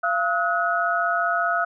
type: tone cluster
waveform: sine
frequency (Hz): 687 / 1280 / 1465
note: F5 / D#6 / F#6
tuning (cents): -29 / +49 / -18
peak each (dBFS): -24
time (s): 0.03-1.65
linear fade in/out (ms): 10
effects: none